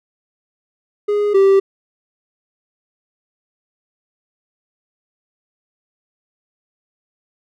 triangle tone pair in turn, 413.5 / 390.3 Hz, G#4 / G4, -8 / -8 cents, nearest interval minor second, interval 100 cents, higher first, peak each -12 / -6 dBFS, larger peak second, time 1.08-1.34 / 1.34-1.6 s, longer neither, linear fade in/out 10 ms, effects none

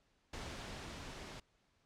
pink noise with level ramp, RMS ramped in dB -45 to -49 dBFS, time 0.33-1.4 s, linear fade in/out 5 ms, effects pink hiss -75 dBFS RMS until 1.85 s + low-pass 6000 Hz 12 dB/octave

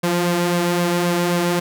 sawtooth tone with flanger, 174.5 Hz, F3, 1 cent flat, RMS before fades -19 dBFS, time 0.03-1.6 s, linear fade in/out 10 ms, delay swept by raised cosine 1.8 to 3.7 ms, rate 3.8 Hz, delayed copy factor +0.55, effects none

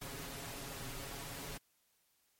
pink noise with comb filter, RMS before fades -45 dBFS, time 0.01-1.58 s, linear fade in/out 10 ms, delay 7.2 ms, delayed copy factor +0.6, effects white hiss -75 dBFS RMS until 2.39 s + MP3 64 kbps

